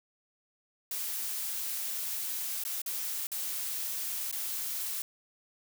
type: noise with dropouts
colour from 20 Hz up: blue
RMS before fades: -35 dBFS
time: 0.91-5.02 s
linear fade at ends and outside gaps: 2 ms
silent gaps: 2.638-2.65 / 2.818-2.861 / 3.27-3.317 / 4.314-4.326 s
effects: none